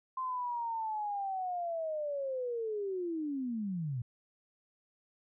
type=linear sweep; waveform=sine; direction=down; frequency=1046.5 to 114.6 Hz; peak=-33 dBFS; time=0.17-4.02 s; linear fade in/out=5 ms; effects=none